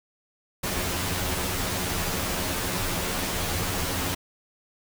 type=noise with comb filter; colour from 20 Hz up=pink; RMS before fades=-28 dBFS; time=0.63-4.15 s; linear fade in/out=10 ms; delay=11 ms; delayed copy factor=+0.75; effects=none